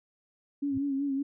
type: tone with vibrato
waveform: sine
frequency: 277.2 Hz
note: C#4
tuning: in tune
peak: -27 dBFS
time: 0.62-1.23 s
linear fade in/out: 10 ms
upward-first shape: sine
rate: 5.3 Hz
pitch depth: 53 cents each way
type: tone with exponential growth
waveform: sine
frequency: 107.1 Hz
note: A2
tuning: 46 cents flat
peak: -34 dBFS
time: 0.69-0.78 s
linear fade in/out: 5 ms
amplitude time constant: 19 ms
effects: none